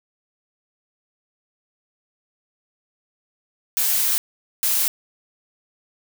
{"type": "noise bursts at uneven times", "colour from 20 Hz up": "blue", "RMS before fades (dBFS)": -20, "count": 2, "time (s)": [[3.77, 4.18], [4.63, 4.88]], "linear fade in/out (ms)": 0, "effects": []}